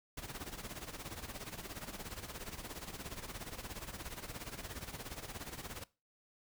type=noise with tremolo; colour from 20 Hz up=pink; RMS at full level=-43 dBFS; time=0.17-5.84 s; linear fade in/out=5 ms; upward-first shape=sine; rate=17 Hz; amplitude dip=75%; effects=noise-tail reverb RT60 0.3 s tail -21 dB re dry